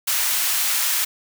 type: high-pass noise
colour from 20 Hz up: white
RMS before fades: -21 dBFS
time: 0.07-1.05 s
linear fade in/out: 10 ms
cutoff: 1000 Hz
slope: 12 dB/octave
effects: none